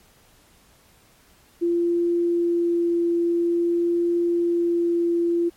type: tone with vibrato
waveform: sine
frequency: 343 Hz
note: F4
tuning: 31 cents flat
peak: -18 dBFS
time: 1.61-5.5 s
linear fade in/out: 20 ms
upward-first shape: triangle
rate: 0.49 Hz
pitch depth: 8 cents each way
effects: pink hiss -56 dBFS RMS until 5.56 s + MP3 64 kbps